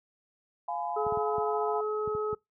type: chord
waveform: sine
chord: F diminished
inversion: none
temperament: just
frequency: 698.5 / 838.1 / 1005.8 Hz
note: F5 / Ab5 / Cb6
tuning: 0 / +16 / +31 cents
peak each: -34 / -34 / -37 dBFS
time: 0.68-1.81 s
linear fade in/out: 5 ms
type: harmonic tone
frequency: 426.3 Hz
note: G#4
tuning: 45 cents sharp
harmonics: 1 / 2 / 3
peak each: -29 / -44 / -35 dBFS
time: 0.96-2.35 s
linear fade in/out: 10 ms
type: clicks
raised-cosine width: 5 ms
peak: -28 dBFS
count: 7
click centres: 1.066 / 1.123 / 1.173 / 1.382 / 2.076 / 2.15 / 2.329 s
effects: noise-tail reverb RT60 0.2 s tail -26 dB re dry + high-pass 80 Hz 12 dB/octave

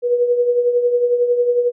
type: tone with tremolo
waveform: sine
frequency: 485.5 Hz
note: B4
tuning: 30 cents flat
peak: -10 dBFS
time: 0.02-1.72 s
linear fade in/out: 50 ms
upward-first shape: triangle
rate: 11 Hz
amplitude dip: 65%
effects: none

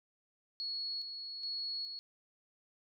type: tone with tremolo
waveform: sine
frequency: 4353 Hz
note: C#8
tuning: 32 cents flat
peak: -36 dBFS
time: 0.6-1.99 s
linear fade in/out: 0 ms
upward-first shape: square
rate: 1.2 Hz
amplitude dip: 45%
effects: none

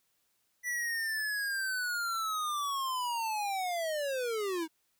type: linear sweep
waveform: square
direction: down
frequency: 1973 to 309.7 Hz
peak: -32 dBFS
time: 0.63-4.68 s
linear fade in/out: 50 ms
effects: white hiss -75 dBFS RMS until 4.99 s

